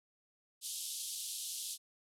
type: band-pass noise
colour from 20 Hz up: white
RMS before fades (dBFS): -42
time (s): 0.61-1.78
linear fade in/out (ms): 50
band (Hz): 3100 to 12000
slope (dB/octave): 48
effects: none